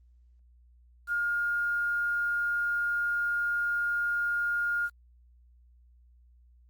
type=tone with quantisation; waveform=sine; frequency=1418 Hz; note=F6; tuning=26 cents sharp; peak=-26 dBFS; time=1.07-4.9 s; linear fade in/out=50 ms; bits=9; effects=added 60 Hz sine -56 dBFS peak until 6.69 s + Opus 32 kbps